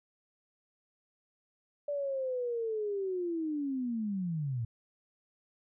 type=linear sweep; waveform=sine; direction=down; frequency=584 to 110 Hz; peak=-31 dBFS; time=1.88-4.65 s; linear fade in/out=5 ms; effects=none